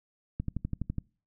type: click train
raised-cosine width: 5 ms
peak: -19 dBFS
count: 8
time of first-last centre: 0.4-0.983 s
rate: 12 Hz
effects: noise-tail reverb RT60 0.4 s tail -26 dB re dry